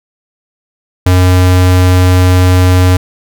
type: tone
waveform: square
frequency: 91.2 Hz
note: F#2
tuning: 24 cents flat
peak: -5 dBFS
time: 1.06-2.97 s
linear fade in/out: 5 ms
effects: none